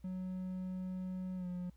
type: tone with pitch glide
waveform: triangle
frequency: 185 to 179.01 Hz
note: F#3 to F3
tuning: 0 to +43 cents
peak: -36 dBFS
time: 0.04-1.7 s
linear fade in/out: 5 ms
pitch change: -57 cents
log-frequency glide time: 1.36-1.47 s
effects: added 60 Hz sine -59 dBFS peak until 1.76 s + pink hiss -75 dBFS RMS until 1.76 s